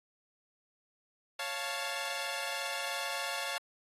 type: chord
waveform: 10% pulse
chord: Db augmented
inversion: none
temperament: equal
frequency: 554.4 / 698.5 / 880 Hz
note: Db5 / F5 / A5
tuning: 0 / 0 / 0 cents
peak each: -31 dBFS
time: 1.39-3.58 s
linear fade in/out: 5 ms
effects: AAC 32 kbps

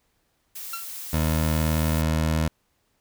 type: noise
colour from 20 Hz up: blue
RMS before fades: -36 dBFS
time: 0.55-2.02 s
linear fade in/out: 10 ms
type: tone with exponential decay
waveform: sawtooth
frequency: 1362 Hz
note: F6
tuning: 44 cents flat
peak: -25 dBFS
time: 0.73-0.91 s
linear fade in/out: 5 ms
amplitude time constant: 38 ms
type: tone with pitch glide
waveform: 20% pulse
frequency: 78.5 to 79.27 Hz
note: D#2 to D#2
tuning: +16 to +33 cents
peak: -16 dBFS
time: 1.13-2.48 s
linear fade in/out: 5 ms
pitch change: +17 cents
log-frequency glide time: 1.59-2.29 s
effects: pink hiss -70 dBFS RMS until 3 s

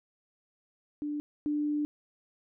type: tone pair in turn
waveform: sine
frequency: 295.2 / 296.4 Hz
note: D4 / D4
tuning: +9 / +16 cents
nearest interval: unison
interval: 7 cents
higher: second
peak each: -31 / -27 dBFS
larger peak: second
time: 1.02-1.2 / 1.46-1.85 s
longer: second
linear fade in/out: 0 ms
effects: none

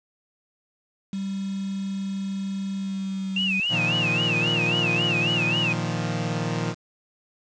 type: tone with pitch glide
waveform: sine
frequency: 194.8 to 191.23 Hz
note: G3 to G3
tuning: -11 to -43 cents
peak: -26 dBFS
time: 1.13-3.6 s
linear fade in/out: 2 ms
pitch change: -32 cents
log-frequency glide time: 2.75-3.34 s
type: tone with vibrato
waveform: sine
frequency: 2700 Hz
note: E7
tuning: 41 cents sharp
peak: -22 dBFS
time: 3.36-5.73 s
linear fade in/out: 5 ms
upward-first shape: sine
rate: 3.7 Hz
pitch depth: 150 cents each way
type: chord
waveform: sawtooth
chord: Bb suspended fourth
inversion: none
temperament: equal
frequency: 116.54 / 155.56 / 174.61 Hz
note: Bb2 / Eb3 / F3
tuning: 0 / 0 / 0 cents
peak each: -25 dBFS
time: 3.69-6.75 s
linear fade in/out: 50 ms
effects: resampled to 16000 Hz + 7-bit

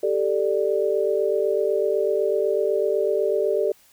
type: chord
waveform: sine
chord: G suspended second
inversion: none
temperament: equal with one note detuned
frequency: 392 / 440 / 591.1 Hz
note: G4 / A4 / D5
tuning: 0 / 0 / +11 cents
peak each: -23 / -23 / -24 dBFS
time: 0.03-3.72 s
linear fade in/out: 5 ms
effects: white hiss -56 dBFS RMS until 3.92 s

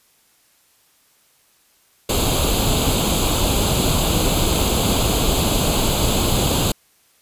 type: noise with comb filter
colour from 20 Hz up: pink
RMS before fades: -18 dBFS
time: 2.09-6.72 s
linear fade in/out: 5 ms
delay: 0.27 ms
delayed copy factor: +0.8
effects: white hiss -58 dBFS RMS until 7.21 s + resampled to 32000 Hz

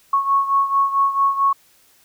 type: beating tone pair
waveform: sine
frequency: 1102 / 1106.5 Hz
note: C#6 / C#6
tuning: -11 / -3 cents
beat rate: 4.5 Hz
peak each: -16 / -21 dBFS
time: 0.13-1.53 s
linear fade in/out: 5 ms
effects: white hiss -55 dBFS RMS until 2.04 s

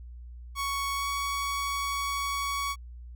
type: tone with pitch glide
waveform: sawtooth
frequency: 1113 to 1122 Hz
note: C#6 to C#6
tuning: +7 to +21 cents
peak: -25 dBFS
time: 0.55-2.76 s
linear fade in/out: 50 ms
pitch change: +14 cents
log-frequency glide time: 0.95-1.06 s
effects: added 60 Hz sine -41 dBFS peak until 3.15 s

